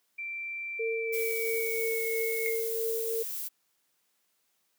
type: tone with pitch glide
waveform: sine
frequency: 2349 to 2179 Hz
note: D7 to C#7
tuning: 0 to -30 cents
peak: -34 dBFS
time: 0.18-2.49 s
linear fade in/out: 10 ms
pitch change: -130 cents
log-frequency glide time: 0.94-2.08 s
type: tone with tremolo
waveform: sine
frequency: 452.7 Hz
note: A4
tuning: 49 cents sharp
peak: -28 dBFS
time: 0.79-3.23 s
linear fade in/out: 10 ms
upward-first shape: triangle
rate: 3 Hz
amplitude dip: 35%
type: noise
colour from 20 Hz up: violet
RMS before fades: -36 dBFS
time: 1.12-3.49 s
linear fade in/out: 20 ms
type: tone with exponential decay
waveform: sine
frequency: 2140 Hz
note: C7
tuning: 38 cents sharp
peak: -29 dBFS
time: 2.46-2.78 s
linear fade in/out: 1 ms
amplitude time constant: 68 ms
effects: white hiss -74 dBFS RMS until 4.78 s + high-pass 150 Hz 12 dB/octave